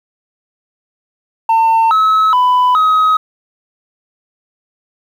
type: tone with pitch steps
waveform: sine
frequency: 902 / 1290 / 997 / 1266 Hz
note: A5 / E6 / B5 / D#6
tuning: +43 / -38 / +16 / +30 cents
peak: -5 dBFS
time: 1.49-3.17 s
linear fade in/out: 5 ms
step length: 420 ms
effects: tanh soft clip ceiling -7 dBFS + 7-bit